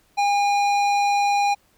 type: tone with hard clipping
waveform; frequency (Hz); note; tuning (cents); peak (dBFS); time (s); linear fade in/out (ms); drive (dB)
sine; 811; G#5; -41; -19; 0.17-1.55; 20; 13
effects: pink hiss -61 dBFS RMS until 1.77 s